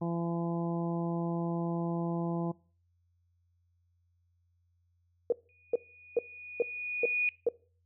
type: harmonic tone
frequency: 169.4 Hz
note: E3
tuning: 48 cents sharp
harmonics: 1 / 2 / 3 / 4 / 5 / 6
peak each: -32 / -36 / -43 / -42 / -44 / -46 dBFS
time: 0.01-2.52 s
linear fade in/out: 10 ms
type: tone bursts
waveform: sine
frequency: 474.3 Hz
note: A#4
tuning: 30 cents sharp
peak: -22 dBFS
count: 6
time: 5.3-7.488 s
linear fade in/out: 2 ms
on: 23 ms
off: 410 ms
type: tone with exponential growth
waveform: sine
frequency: 2462 Hz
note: D#7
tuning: 19 cents flat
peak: -24 dBFS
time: 5.49-7.29 s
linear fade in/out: 1 ms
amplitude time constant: 390 ms
effects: noise-tail reverb RT60 0.4 s tail -22 dB re dry + added 87 Hz sine -69 dBFS peak until 7.85 s